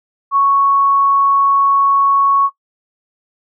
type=tone; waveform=sine; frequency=1108.7 Hz; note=C#6; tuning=in tune; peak=-9 dBFS; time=0.31-2.5 s; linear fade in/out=50 ms; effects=noise-tail reverb RT60 0.1 s tail -18 dB re dry